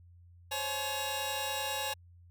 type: tone cluster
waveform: sawtooth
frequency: 526 / 556 / 849 / 2794 / 3824 Hz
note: C5 / C#5 / G#5 / F7 / A#7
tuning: +9 / +5 / +38 / 0 / +43 cents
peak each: -38 / -39 / -33 / -36 / -37 dBFS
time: 0.51-1.94 s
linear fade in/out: 10 ms
effects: added 87 Hz sine -54 dBFS peak until 2.3 s